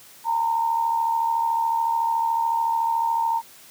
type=tone with amplitude modulation; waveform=sine; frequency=918 Hz; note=A#5; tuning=27 cents flat; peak=-17 dBFS; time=0.24-3.42 s; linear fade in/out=50 ms; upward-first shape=sine; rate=73.8 Hz; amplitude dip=55%; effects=white hiss -48 dBFS RMS until 3.7 s + high-pass 80 Hz 12 dB/octave